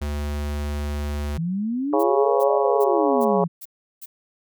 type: tone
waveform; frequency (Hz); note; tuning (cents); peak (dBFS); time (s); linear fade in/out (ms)
square; 73.3; D2; -3; -25; 0.01-1.38; 10
type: exponential two-way sweep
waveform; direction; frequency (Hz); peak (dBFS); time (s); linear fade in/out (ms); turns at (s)
sine; up then down; 156.2 to 615 to 163.9; -22; 1.37-3.48; 20; 2.54
type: harmonic tone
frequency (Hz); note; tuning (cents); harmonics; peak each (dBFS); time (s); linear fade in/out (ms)
138.59; C#3; 0; 3 / 4 / 5 / 6 / 7 / 8; -21 / -23 / -25 / -27 / -28 / -29; 1.93-3.44; 2
type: noise bursts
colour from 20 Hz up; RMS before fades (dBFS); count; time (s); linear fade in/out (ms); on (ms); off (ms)
violet; -37; 6; 1.99-4.06; 10; 45; 360
effects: none